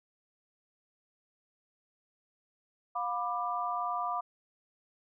sine chord, B diminished, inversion second, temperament just, 711.2 / 987.8 / 1185.3 Hz, F5 / B5 / D6, +31 / 0 / +16 cents, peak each -35 / -36 / -34 dBFS, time 2.95-4.21 s, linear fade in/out 10 ms, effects none

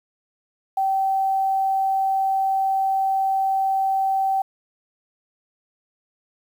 sine tone with quantisation, 773 Hz, G5, 24 cents flat, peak -18 dBFS, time 0.77-4.42 s, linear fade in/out 5 ms, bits 8, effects none

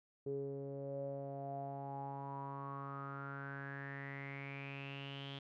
sawtooth tone with low-pass filter sweep, 138.59 Hz, C#3, in tune, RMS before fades -45 dBFS, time 0.26-5.39 s, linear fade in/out 5 ms, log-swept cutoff 410 to 3300 Hz, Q 9.3, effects none

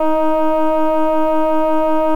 sine tone with frequency modulation, 311.3 Hz, D#4, 1 cent sharp, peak -9 dBFS, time 0-2.15 s, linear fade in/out 5 ms, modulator 314 Hz, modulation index 2.1, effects tanh soft clip ceiling -9 dBFS + 8-bit

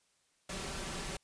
pink noise with comb filter, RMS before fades -40 dBFS, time 0.49-1.17 s, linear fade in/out 5 ms, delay 5.2 ms, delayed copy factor +0.5, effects white hiss -73 dBFS RMS until 1.23 s + resampled to 22050 Hz

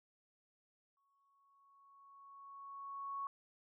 sine tone with exponential growth, 1108.7 Hz, C#6, in tune, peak -38 dBFS, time 0.97-3.27 s, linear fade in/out 1 ms, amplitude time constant 500 ms, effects none

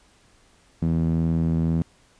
sawtooth tone with band-pass filter, 82 Hz, E2, 9 cents flat, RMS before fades -22 dBFS, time 0.82-1.82 s, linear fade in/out 0 ms, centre 190 Hz, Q 2.7, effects pink hiss -58 dBFS RMS until 2.19 s + resampled to 22050 Hz

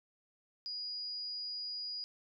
sine tone, 4895 Hz, D#8, 29 cents flat, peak -38 dBFS, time 0.66-2.04 s, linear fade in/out 0 ms, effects none

